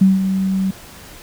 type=tone with ADSR envelope; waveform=sine; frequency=191 Hz; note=G3; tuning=45 cents flat; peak=-6 dBFS; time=0.01-0.71 s; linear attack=7 ms; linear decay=170 ms; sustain=-9 dB; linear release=7 ms; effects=pink hiss -39 dBFS RMS until 1.22 s